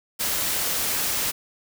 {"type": "noise", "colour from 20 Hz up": "white", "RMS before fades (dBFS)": -25, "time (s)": [0.19, 1.32], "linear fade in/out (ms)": 20, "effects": []}